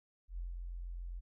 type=tone with ADSR envelope; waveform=sine; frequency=43.65 Hz; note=F1; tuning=in tune; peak=-37 dBFS; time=0.28-1.21 s; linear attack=100 ms; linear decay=150 ms; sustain=-3 dB; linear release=26 ms; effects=none